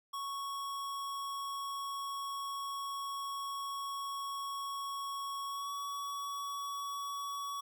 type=tone with pitch glide; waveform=square; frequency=1108.7 to 1126.8 Hz; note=C#6 to C#6; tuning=0 to +28 cents; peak=-38 dBFS; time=0.13-7.61 s; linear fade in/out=10 ms; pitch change=+28 cents; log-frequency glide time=5.48-5.72 s; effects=none